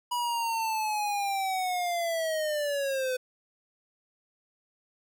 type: linear sweep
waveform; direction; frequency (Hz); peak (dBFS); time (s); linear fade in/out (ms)
square; down; 976 to 503; -28; 0.11-3.17; 10
effects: none